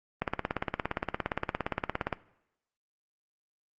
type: click train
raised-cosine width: 0.5 ms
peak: -13 dBFS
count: 34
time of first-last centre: 0.22-2.128 s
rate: 17.3 Hz
effects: noise-tail reverb RT60 0.8 s tail -19 dB re dry + Opus 24 kbps